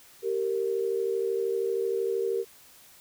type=tone pair together; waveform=sine; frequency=389.4 / 462.3 Hz; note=G4 / A#4; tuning=-12 / -14 cents; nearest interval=minor third; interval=298 cents; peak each=-28 dBFS; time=0.22-2.45 s; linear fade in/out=50 ms; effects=white hiss -54 dBFS RMS until 3 s